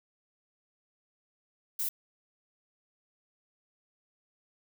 violet noise, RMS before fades -32 dBFS, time 1.79-1.89 s, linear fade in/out 5 ms, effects none

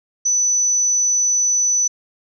sine tone, 5980 Hz, F#8, 17 cents sharp, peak -14 dBFS, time 0.25-1.88 s, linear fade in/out 10 ms, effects none

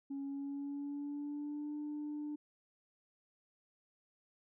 sine tone with pitch glide, 277.2 to 297.1 Hz, C#4 to D4, 0 to +20 cents, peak -37 dBFS, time 0.1-2.36 s, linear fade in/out 10 ms, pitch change +120 cents, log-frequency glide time 0.24-1.74 s, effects tanh soft clip ceiling -36 dBFS

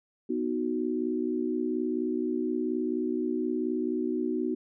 sine chord, B major, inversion none, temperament equal, 246.9 / 311.1 / 370 Hz, B3 / D#4 / F#4, 0 / 0 / 0 cents, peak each -31 dBFS, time 0.29-4.55 s, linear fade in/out 10 ms, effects none

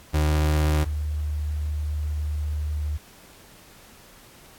35% pulse / sine tone pair in turn, 76.3 / 75.16 Hz, D#2 / D2, -33 / +41 cents, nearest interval unison, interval 26 cents, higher first, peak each -17 / -24 dBFS, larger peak first, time 0.13-0.85 / 0.85-2.98 s, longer second, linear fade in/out 20 ms, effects pink hiss -50 dBFS RMS until 4.58 s + AAC 64 kbps

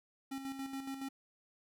square tone with tremolo, 270 Hz, C#4, 45 cents flat, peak -39 dBFS, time 0.31-1.09 s, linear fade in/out 10 ms, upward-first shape square, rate 7.1 Hz, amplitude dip 50%, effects none

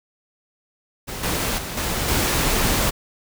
pink noise with level steps, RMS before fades -31 / -23 / -30 / -24 / -20 dBFS, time 1.07-2.91 s, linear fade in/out 20 ms, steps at 1.23 / 1.58 / 1.77 / 2.08 s, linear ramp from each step 5 ms, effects none

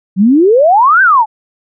sine exponential two-way sweep, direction up then down, 178.9 to 1600 to 826 Hz, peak -4 dBFS, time 0.16-1.26 s, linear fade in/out 50 ms, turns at 1.02 s, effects none

